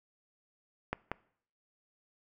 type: clicks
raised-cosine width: 0.5 ms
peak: -17 / -18 dBFS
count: 2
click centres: 0.93 / 1.116 s
effects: noise-tail reverb RT60 0.6 s tail -22 dB re dry